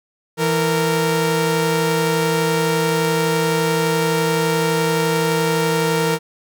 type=tone pair together; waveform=sawtooth; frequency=164.81 / 462.7 Hz; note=E3 / A#4; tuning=0 / -13 cents; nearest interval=octave + tritone; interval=1787 cents; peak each=-16 / -14 dBFS; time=0.37-6.19 s; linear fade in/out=50 ms; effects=none